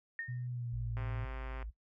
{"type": "tone with exponential decay", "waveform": "sine", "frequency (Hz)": 1837, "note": "A#6", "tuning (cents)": -26, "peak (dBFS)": -35, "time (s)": [0.19, 0.47], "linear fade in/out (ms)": 1, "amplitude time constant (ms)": 59}
{"type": "tone with pitch glide", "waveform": "sine", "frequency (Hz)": [123.47, 111.92], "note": ["B2", "A2"], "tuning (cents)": [0, 30], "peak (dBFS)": -37, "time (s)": [0.28, 1.25], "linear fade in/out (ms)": 10, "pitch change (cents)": -170, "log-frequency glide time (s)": [0.51, 0.95]}
{"type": "tone", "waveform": "sine", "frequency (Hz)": 53.9, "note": "A1", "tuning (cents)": -35, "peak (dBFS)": -39, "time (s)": [0.72, 1.71], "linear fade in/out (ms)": 20}
{"type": "click train", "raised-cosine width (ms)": 0.5, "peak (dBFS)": -32, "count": 87, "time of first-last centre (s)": [0.97, 1.626], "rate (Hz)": 131}
{"effects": ["noise-tail reverb RT60 0.1 s tail -17 dB re dry"]}